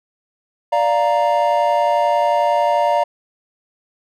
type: chord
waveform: triangle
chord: Bb major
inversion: first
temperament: equal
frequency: 587.3 / 698.5 / 932.3 Hz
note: D5 / F5 / Bb5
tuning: 0 / 0 / 0 cents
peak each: -16 dBFS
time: 0.72-3.04 s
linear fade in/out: 10 ms
effects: none